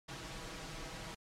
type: noise with comb filter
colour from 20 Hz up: pink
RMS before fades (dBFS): -45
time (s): 0.08-1.15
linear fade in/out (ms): 10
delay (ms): 6.2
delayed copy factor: +0.7
effects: low-pass 7000 Hz 12 dB/octave + MP3 96 kbps